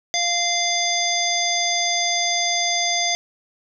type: harmonic tone with a mistuned harmonic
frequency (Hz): 698.5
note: F5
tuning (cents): 0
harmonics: 1 / 3 / 5 / 7 / 9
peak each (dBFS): -25 / -25 / -25 / -25 / -25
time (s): 0.14-3.15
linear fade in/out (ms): 0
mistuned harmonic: 3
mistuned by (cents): -17
effects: none